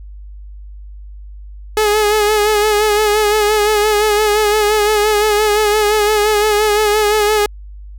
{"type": "tone with vibrato", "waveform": "sawtooth", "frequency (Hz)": 422.1, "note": "G#4", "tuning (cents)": 28, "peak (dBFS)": -7, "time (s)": [1.77, 7.46], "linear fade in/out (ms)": 2, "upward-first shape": "sine", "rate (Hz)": 5.8, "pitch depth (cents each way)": 42, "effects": ["added 50 Hz sine -30 dBFS peak until 7.98 s"]}